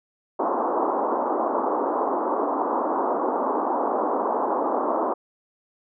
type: band-pass noise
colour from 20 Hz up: white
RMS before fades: -24 dBFS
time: 0.39-5.14 s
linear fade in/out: 10 ms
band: 250 to 1100 Hz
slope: 48 dB/octave
effects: none